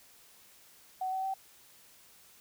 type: tone with pitch steps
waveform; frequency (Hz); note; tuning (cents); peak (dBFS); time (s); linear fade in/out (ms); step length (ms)
sine; 750 / 760 / 770.2; F#5 / F#5 / G5; +23 / +46 / -31; -31; 1.01-1.34; 5; 110
effects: white hiss -59 dBFS RMS until 2.4 s